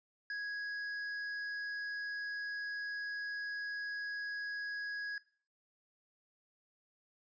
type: tone with tanh clipping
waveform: sine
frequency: 1661.2 Hz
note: G#6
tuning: in tune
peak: -39 dBFS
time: 0.3-5.18 s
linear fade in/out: 2 ms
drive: 11 dB
effects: noise-tail reverb RT60 0.5 s tail -21 dB re dry + resampled to 16000 Hz